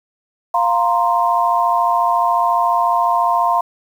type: chord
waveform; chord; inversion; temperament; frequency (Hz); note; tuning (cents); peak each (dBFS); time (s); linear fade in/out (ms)
sine; F suspended fourth; none; equal; 698.5 / 932.3 / 1046.5; F5 / Bb5 / C6; 0 / 0 / 0; -17; 0.54-3.61; 5
effects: 7-bit